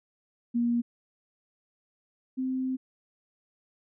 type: tone pair in turn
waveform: sine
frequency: 237.4 / 259.6 Hz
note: A#3 / C4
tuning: +32 / -13 cents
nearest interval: major second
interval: 155 cents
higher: second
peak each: -23 / -27 dBFS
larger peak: first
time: 0.54-0.82 / 2.37-2.77 s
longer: second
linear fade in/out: 20 ms
effects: none